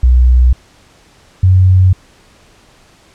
sine tone pair in turn, 62 / 92.9 Hz, B1 / F#2, +7 / +7 cents, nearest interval perfect fifth, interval 700 cents, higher second, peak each -4 dBFS, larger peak neither, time 0.03-0.53 / 1.43-1.93 s, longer neither, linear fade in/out 5 ms, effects pink hiss -46 dBFS RMS until 3.14 s + low-pass 8000 Hz 12 dB/octave

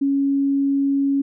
sine tone, 277.2 Hz, C#4, in tune, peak -16 dBFS, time 0.01-1.22 s, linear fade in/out 10 ms, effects none

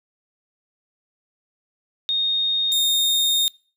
sine / 40% pulse tone pair in turn, 3700 / 3681 Hz, A#7 / A#7, -14 / -23 cents, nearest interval unison, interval 9 cents, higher first, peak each -19 / -16 dBFS, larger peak second, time 2.09-2.72 / 2.72-3.48 s, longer second, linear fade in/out 0 ms, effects noise-tail reverb RT60 0.4 s tail -25 dB re dry

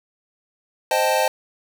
square chord, A half-diminished seventh, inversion first, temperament equal, 523.3 / 622.3 / 784 / 880 Hz, C5 / Eb5 / G5 / A5, 0 / 0 / 0 / 0 cents, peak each -23 / -23 / -25 / -23 dBFS, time 0.91-1.28 s, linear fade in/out 2 ms, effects none

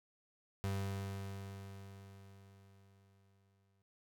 35% pulse tone with exponential decay, 98 Hz, G2, in tune, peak -33 dBFS, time 0.64-3.82 s, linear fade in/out 0 ms, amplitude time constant 690 ms, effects none

